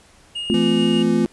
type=tone with tremolo; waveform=triangle; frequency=2851 Hz; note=F7; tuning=35 cents sharp; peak=-22 dBFS; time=0.35-1.03 s; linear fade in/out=10 ms; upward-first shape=triangle; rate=6.9 Hz; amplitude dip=30%
type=chord; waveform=sine; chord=F major; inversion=first; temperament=equal with one note detuned; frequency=220 / 256.4 / 349.2 Hz; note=A3 / C4 / F4; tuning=0 / -35 / 0 cents; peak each=-18 / -21 / -20 dBFS; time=0.5-1.26 s; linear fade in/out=0 ms
type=tone with vibrato; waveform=square; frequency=168.4 Hz; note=E3; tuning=37 cents sharp; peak=-24 dBFS; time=0.54-1.25 s; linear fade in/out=0 ms; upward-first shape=triangle; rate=6.5 Hz; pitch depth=9 cents each way
effects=pink hiss -51 dBFS RMS until 1.32 s + resampled to 24000 Hz